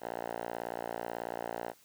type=tone with band-pass filter; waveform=5% pulse; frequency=58.27 Hz; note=A#1; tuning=in tune; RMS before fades=-39 dBFS; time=0-1.74 s; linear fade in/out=50 ms; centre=830 Hz; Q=1.5; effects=white hiss -63 dBFS RMS until 1.84 s